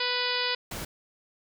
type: harmonic tone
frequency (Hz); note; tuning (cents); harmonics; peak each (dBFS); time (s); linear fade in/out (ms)
493.9; B4; 0; 1 / 2 / 3 / 4 / 5 / 6 / 7 / 8 / 9 / 10; -35 / -35 / -35 / -35 / -35 / -35 / -35 / -35 / -35 / -35; 0-0.55; 5
type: noise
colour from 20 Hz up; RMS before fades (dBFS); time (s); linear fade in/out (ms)
pink; -36; 0.71-0.85; 5
effects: none